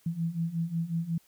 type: beating tone pair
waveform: sine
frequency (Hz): 163.2 / 168.7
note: E3 / E3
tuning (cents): -17 / +40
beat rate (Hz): 5.5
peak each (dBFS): -33 / -30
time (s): 0.06-1.18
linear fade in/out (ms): 5
effects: white hiss -64 dBFS RMS until 1.27 s